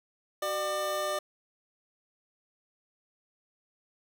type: tone pair together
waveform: 25% pulse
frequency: 377.4 / 599.2 Hz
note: F#4 / D5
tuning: +34 / +35 cents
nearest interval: minor sixth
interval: 801 cents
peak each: -35 / -26 dBFS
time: 0.42-1.19 s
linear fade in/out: 5 ms
effects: none